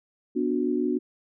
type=chord; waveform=sine; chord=B minor; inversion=none; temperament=equal with one note detuned; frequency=246.9 / 293.7 / 364.9 Hz; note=B3 / D4 / F#4; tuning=0 / 0 / -24 cents; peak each=-27 dBFS; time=0.35-0.99 s; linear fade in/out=20 ms; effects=none